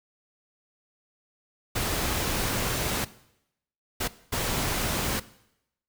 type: noise bursts at uneven times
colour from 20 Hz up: pink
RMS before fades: -28 dBFS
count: 3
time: 1.75-3.05 / 4-4.08 / 4.32-5.2 s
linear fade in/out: 10 ms
effects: noise-tail reverb RT60 0.8 s tail -18 dB re dry